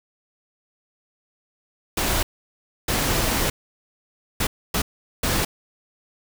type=noise bursts at uneven times; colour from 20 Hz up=pink; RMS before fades=-22 dBFS; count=5; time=1.97-2.23 / 2.88-3.5 / 4.4-4.47 / 4.74-4.82 / 5.23-5.45 s; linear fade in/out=5 ms; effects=none